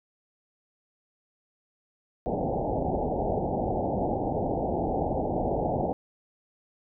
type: low-pass noise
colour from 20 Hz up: white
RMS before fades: -28 dBFS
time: 2.26-5.93 s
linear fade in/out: 0 ms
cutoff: 840 Hz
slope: 96 dB/octave
effects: none